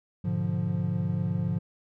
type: chord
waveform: triangle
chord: G# diminished seventh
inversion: none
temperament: equal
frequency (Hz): 103.83 / 123.47 / 146.83 / 174.61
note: G#2 / B2 / D3 / F3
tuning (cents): 0 / 0 / 0 / 0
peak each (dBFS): -29 / -33 / -30 / -27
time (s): 0.24-1.59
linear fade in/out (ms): 10
effects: none